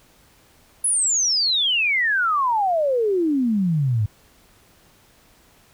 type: exponential sweep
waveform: sine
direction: down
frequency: 10670 to 100.7 Hz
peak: -17 dBFS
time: 0.84-4.06 s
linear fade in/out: 5 ms
effects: pink hiss -55 dBFS RMS until 5.73 s